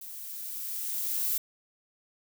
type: noise with level ramp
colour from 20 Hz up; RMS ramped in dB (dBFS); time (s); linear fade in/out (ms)
violet; -43 to -28; 0.01-1.38; 5
effects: none